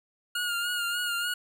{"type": "tone with vibrato", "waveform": "25% pulse", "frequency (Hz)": 1423, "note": "F6", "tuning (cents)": 32, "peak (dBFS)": -24, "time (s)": [0.35, 1.34], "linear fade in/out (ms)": 5, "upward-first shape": "sine", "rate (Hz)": 3.4, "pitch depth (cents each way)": 37, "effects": []}